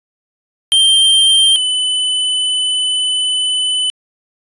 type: tone pair in turn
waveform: square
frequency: 3156 / 3008 Hz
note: G7 / F#7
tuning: +11 / +28 cents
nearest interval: minor second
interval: 83 cents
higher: first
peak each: -8 / -14 dBFS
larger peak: first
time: 0.72-1.56 / 1.56-3.9 s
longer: second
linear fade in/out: 0 ms
effects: resampled to 24000 Hz